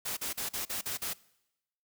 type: noise bursts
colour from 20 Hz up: white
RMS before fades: -35 dBFS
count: 7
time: 0.05-1.136 s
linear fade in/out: 10 ms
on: 120 ms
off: 41 ms
effects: noise-tail reverb RT60 0.9 s tail -22 dB re dry